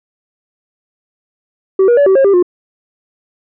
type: tone with pitch steps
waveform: sine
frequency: 382.9 / 478.4 / 571 / 383.2 / 540 / 396.7 / 356.3 Hz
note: G4 / A#4 / D5 / G4 / C#5 / G4 / F4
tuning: -41 / +45 / -49 / -39 / -45 / +21 / +35 cents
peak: -3 dBFS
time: 1.79-2.427 s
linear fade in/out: 5 ms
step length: 91 ms
effects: tanh soft clip ceiling -5 dBFS